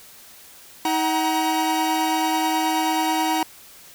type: tone cluster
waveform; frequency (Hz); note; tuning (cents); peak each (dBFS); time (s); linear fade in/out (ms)
45% pulse; 318.1 / 754 / 945; D#4 / F#5 / A#5; +38 / +32 / +23; -24; 0.85-3.43; 2
effects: white hiss -46 dBFS RMS until 3.94 s